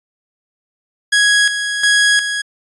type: tone with tremolo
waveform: sawtooth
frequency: 1661.2 Hz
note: G#6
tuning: in tune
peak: -6 dBFS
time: 1.12-2.42 s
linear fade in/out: 10 ms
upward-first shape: square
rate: 1.4 Hz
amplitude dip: 60%
effects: resampled to 24000 Hz